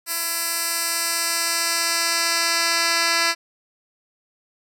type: tone with band-pass filter sweep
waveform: 10% pulse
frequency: 335.4 Hz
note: E4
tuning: 30 cents sharp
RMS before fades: -22 dBFS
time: 0.06-3.35 s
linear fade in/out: 50 ms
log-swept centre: 12000 to 4200 Hz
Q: 0.88
effects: none